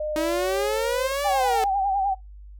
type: tone with pitch glide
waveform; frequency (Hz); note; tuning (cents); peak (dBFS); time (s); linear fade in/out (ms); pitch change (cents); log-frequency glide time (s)
sine; 608 to 541.7; D#5 to C#5; -40 to -40; -25; 0-1.12; 5; -200; 0.12-0.71
type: exponential two-way sweep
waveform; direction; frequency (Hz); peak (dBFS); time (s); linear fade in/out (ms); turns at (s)
sawtooth; up then down; 311.1 to 587.3 to 431.9; -20; 0.16-1.64; 0; 1.26
type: tone with vibrato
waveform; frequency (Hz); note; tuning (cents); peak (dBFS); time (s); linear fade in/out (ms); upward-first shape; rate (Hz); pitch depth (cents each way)
sine; 784; G5; 0; -20; 1.24-2.15; 20; triangle; 9.9; 74
effects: noise-tail reverb RT60 0.2 s tail -23 dB re dry + added 50 Hz sine -40 dBFS peak until 2.59 s